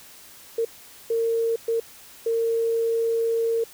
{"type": "tone bursts at uneven times", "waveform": "sine", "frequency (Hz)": 457.8, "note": "A#4", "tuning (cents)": -31, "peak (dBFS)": -20, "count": 4, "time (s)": [[0.58, 0.65], [1.1, 1.56], [1.68, 1.8], [2.26, 3.64]], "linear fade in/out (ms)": 5, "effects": ["white hiss -47 dBFS RMS until 3.73 s"]}